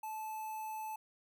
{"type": "tone with notch filter", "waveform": "square", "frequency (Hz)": 870, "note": "A5", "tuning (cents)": -20, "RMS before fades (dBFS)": -42, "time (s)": [0.03, 0.96], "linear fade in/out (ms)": 5, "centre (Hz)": 4000, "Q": 0.66, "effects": []}